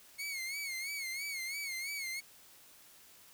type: tone with vibrato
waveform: sawtooth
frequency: 2184 Hz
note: C#7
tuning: 26 cents flat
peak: -34 dBFS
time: 0.18-2.21 s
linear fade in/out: 20 ms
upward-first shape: sine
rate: 3 Hz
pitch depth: 89 cents each way
effects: white hiss -59 dBFS RMS until 3.33 s